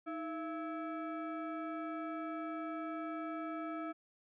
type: tone with frequency modulation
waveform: sine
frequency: 315.4 Hz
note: D#4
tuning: 24 cents sharp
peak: -38 dBFS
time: 0.06-3.93 s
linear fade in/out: 20 ms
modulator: 990 Hz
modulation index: 1.1
effects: none